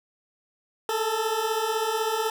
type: beating tone pair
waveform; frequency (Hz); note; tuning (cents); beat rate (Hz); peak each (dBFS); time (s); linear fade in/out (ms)
20% pulse; 430.5 / 446.5; A4 / A4; -38 / +25; 16; -24 / -21; 0.89-2.3; 2
effects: none